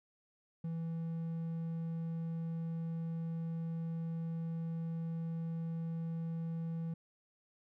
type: tone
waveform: triangle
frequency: 164.81 Hz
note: E3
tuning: in tune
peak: -34 dBFS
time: 0.64-6.94 s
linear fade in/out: 5 ms
effects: none